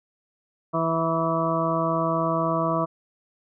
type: harmonic tone with a mistuned harmonic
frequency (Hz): 164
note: E3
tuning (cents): -9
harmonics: 1 / 2 / 3 / 4 / 6 / 7 / 8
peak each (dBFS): -28 / -29 / -33 / -26 / -30 / -27 / -36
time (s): 0.73-2.86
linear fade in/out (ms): 20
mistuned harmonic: 8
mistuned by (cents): -17
effects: none